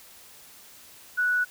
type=tone; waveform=sine; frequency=1475 Hz; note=F#6; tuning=6 cents flat; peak=-21 dBFS; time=1.17-1.45 s; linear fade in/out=20 ms; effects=white hiss -50 dBFS RMS until 1.5 s